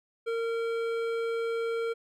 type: tone with hard clipping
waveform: sine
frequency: 459.4 Hz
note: A#4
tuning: 25 cents flat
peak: -30 dBFS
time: 0.26-1.94 s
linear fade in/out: 20 ms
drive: 12 dB
effects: none